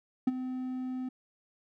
triangle tone with ADSR envelope, 255.9 Hz, C4, 38 cents flat, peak -18 dBFS, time 0.27-1.09 s, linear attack 6 ms, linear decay 27 ms, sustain -13 dB, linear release 7 ms, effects none

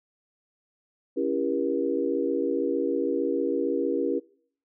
sine chord, C# diminished seventh, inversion none, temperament just, 277.2 / 332.6 / 399.1 / 479 Hz, C#4 / E4 / G4 / Bb4, 0 / +16 / +31 / +47 cents, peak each -29 dBFS, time 1.16-4.2 s, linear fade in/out 20 ms, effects noise-tail reverb RT60 0.6 s tail -25 dB re dry

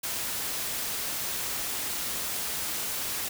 white noise, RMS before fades -32 dBFS, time 0.03-3.29 s, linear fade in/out 10 ms, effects none

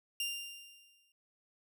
sawtooth tone with exponential decay, 2793 Hz, F7, 1 cent flat, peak -29 dBFS, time 0.2-1.12 s, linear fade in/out 2 ms, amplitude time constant 200 ms, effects none

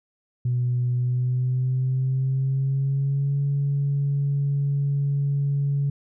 sine tone with pitch glide, 123.47 to 141.01 Hz, B2 to C#3, 0 to +30 cents, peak -19 dBFS, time 0.45-5.9 s, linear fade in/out 5 ms, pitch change +230 cents, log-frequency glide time 0.95-3.41 s, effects tanh soft clip ceiling -16 dBFS

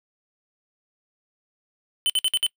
square tone bursts, 3044 Hz, F#7, 48 cents sharp, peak -19 dBFS, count 5, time 2.06-2.465 s, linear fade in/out 0 ms, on 37 ms, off 55 ms, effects noise-tail reverb RT60 0.1 s tail -24 dB re dry

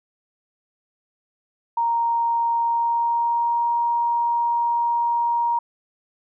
sine tone with pitch glide, 932.3 to 942 Hz, A#5 to A#5, 0 to +18 cents, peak -18 dBFS, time 1.77-5.59 s, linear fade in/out 5 ms, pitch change +18 cents, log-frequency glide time 2.63-3.69 s, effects none

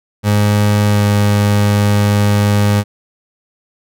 30% pulse tone with pitch glide, 103.83 to 102.93 Hz, G#2 to G#2, 0 to -15 cents, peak -7 dBFS, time 0.23-2.84 s, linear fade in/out 50 ms, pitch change -15 cents, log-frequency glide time 0.86-1.05 s, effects none

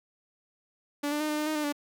sawtooth tone with pitch steps, 289.5 / 296.9 / 305.5 / 301.2 / 302.9 / 310.3 / 301 / 290.4 Hz, D4 / D4 / D#4 / D4 / D#4 / D#4 / D4 / D4, -25 / +19 / -32 / +44 / -46 / -5 / +43 / -19 cents, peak -24 dBFS, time 1.03-1.726 s, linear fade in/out 10 ms, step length 87 ms, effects none

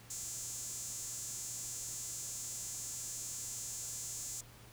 sawtooth tone with high-pass filter, 340.6 Hz, F4, 43 cents flat, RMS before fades -43 dBFS, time 0.1-4.41 s, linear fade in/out 5 ms, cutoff 7000 Hz, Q 4.3, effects added 118 Hz sine -58 dBFS peak until 4.72 s + pink hiss -58 dBFS RMS until 4.72 s

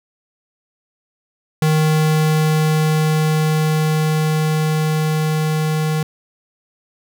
square tone with level ramp, 155.56 Hz, D#3, in tune, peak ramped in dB -13 to -17 dBFS, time 1.62-6.03 s, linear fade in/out 2 ms, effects none

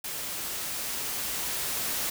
white noise with level ramp, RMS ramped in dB -35 to -30 dBFS, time 0.04-2.1 s, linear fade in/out 5 ms, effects none

